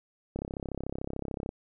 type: click train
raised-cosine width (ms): 2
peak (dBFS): -21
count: 39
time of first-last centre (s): 0.36-1.491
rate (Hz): 33.6
effects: none